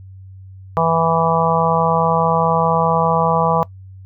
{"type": "harmonic tone", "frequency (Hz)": 164.81, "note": "E3", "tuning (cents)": 0, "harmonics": [1, 3, 4, 5, 6, 7], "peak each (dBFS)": [-20, -20, -20, -20, -20, -20], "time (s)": [0.77, 3.63], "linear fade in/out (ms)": 0, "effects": ["noise-tail reverb RT60 0.1 s tail -21 dB re dry", "added 95 Hz sine -35 dBFS peak until 4.05 s"]}